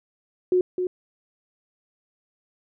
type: tone with echo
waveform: sine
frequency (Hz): 364.4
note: F#4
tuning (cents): -26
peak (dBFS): -16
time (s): 0.52-0.61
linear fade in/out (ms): 2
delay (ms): 260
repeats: 1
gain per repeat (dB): -6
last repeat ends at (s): 0.87
effects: none